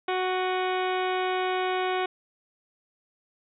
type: harmonic tone with a mistuned harmonic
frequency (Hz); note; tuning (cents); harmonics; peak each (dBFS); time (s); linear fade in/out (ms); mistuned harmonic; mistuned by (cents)
370; F#4; 0; 1 / 2 / 3 / 4 / 5 / 6 / 7 / 8 / 9 / 10; -28 / -29 / -34 / -36 / -40 / -38 / -41 / -41 / -43 / -44; 0.08-2.06; 5; 7; -73
effects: none